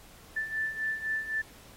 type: beating tone pair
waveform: sine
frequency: 1760 / 1763.9 Hz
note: A6 / A6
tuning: 0 / +4 cents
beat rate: 3.9 Hz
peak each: -36 / -31 dBFS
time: 0.36-1.42 s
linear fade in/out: 10 ms
effects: pink hiss -54 dBFS RMS until 1.76 s + AAC 48 kbps